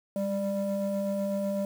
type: ring-modulated tone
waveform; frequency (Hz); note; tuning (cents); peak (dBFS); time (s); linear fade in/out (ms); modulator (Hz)
triangle; 196; G3; 0; -22; 0.16-1.65; 0; 396
effects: 8-bit